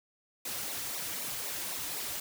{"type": "noise with flanger", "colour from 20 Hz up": "white", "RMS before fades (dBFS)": -37, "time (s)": [0.45, 2.2], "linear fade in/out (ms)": 5, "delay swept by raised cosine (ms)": [0.61, 4.81], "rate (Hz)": 3.9, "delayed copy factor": -0.75, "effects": []}